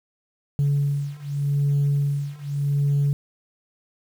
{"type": "beating tone pair", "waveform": "sine", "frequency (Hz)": [141.9, 142.74], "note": ["C#3", "D3"], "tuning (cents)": [41, -49], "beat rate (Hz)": 0.84, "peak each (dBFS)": [-22, -21], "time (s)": [0.59, 3.13], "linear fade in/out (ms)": 0, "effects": ["tanh soft clip ceiling -15 dBFS", "8-bit"]}